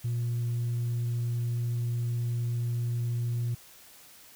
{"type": "tone", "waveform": "sine", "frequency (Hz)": 119.2, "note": "A#2", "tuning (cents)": 39, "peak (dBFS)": -25, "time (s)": [0.04, 3.55], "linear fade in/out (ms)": 10, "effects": ["tanh soft clip ceiling -25 dBFS", "white hiss -53 dBFS RMS until 4.35 s"]}